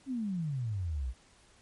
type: exponential sweep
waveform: sine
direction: down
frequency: 277.2 to 57.4 Hz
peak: -31 dBFS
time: 0.06-1.14 s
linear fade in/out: 50 ms
effects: pink hiss -62 dBFS RMS until 1.61 s + MP3 48 kbps